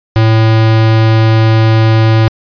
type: tone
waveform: square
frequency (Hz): 111.3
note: A2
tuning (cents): +20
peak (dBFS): -6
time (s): 0.16-2.28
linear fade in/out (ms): 0
effects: resampled to 11025 Hz